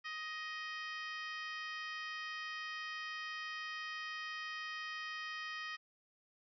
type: harmonic tone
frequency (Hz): 626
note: D#5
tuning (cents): +10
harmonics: 2 / 3 / 4 / 5 / 6 / 7 / 8 / 9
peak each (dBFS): -47 / -44 / -50 / -51 / -60 / -60 / -54 / -62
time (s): 0.04-5.77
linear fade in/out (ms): 20
effects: none